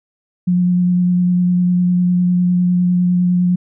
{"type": "tone with vibrato", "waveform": "sine", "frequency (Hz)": 178.7, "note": "F3", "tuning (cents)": 40, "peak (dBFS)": -11, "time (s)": [0.47, 3.56], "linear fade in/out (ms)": 10, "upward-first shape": "sine", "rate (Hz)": 9.9, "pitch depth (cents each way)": 12, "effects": []}